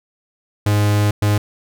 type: tone bursts at uneven times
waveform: 45% pulse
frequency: 103.83 Hz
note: G#2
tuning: in tune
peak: -13 dBFS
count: 2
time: 0.66-1.11 / 1.22-1.38 s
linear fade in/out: 5 ms
effects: none